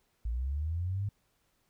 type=linear sweep; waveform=sine; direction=up; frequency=54.1 to 103.83 Hz; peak=-30 dBFS; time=0.25-1.09 s; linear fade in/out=5 ms; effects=pink hiss -74 dBFS RMS until 1.69 s